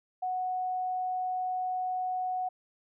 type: tone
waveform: sine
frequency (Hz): 738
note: F#5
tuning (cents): -5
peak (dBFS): -29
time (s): 0.22-2.49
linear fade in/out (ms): 10
effects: none